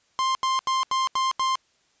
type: tone bursts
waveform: 45% pulse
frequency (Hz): 1051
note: C6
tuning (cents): +7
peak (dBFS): -21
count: 6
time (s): 0.19-1.555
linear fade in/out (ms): 0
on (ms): 160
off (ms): 81
effects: white hiss -65 dBFS RMS until 2 s + resampled to 16000 Hz